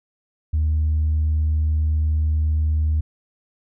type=tone; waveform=sine; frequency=77.3 Hz; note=D#2; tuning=11 cents flat; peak=-15 dBFS; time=0.53-3.01 s; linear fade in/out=10 ms; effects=tanh soft clip ceiling -14 dBFS